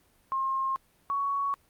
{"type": "tone pair in turn", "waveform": "sine", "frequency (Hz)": [1068, 1117.3], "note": ["C6", "C#6"], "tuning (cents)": [35, 13], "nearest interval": "minor second", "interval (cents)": 78, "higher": "second", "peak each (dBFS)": -26, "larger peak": "neither", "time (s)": [[0.32, 0.76], [1.1, 1.54]], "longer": "neither", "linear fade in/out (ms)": 0, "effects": ["pink hiss -65 dBFS RMS until 1.69 s", "Opus 32 kbps"]}